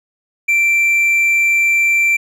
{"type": "tone", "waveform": "triangle", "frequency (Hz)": 2349, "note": "D7", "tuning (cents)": 0, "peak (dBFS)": -9, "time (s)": [0.48, 2.17], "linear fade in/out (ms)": 10, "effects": []}